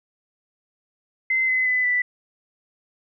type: tone with pitch steps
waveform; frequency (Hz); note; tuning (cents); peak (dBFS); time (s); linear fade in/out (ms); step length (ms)
sine; 2063 / 2035 / 2007 / 1979; C7 / C7 / B6 / B6; -25 / -49 / +27 / +3; -18; 1.3-2.02; 5; 180
effects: none